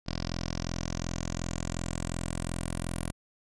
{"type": "tone with low-pass filter sweep", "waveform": "10% pulse", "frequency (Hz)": 42.76, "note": "F1", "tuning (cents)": -36, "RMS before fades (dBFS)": -34, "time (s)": [0.06, 3.12], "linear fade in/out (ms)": 20, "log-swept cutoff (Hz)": [5000, 10000], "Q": 4.8, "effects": []}